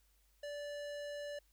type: tone with low-pass filter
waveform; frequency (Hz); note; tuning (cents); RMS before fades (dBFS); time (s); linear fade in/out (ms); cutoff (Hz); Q
square; 582; D5; -16; -44; 0.43-1.39; 5; 7100; 0.67
effects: added 50 Hz sine -70 dBFS peak until 1.52 s + white hiss -75 dBFS RMS until 1.52 s